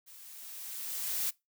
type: noise with level ramp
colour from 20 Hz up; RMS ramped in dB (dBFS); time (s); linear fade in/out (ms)
blue; -53 to -31; 0.06-1.31; 20
effects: noise-tail reverb RT60 0.2 s tail -22 dB re dry